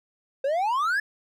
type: exponential sweep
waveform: triangle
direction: up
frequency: 523.3 to 1753 Hz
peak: -20 dBFS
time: 0.44-1 s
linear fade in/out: 5 ms
effects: none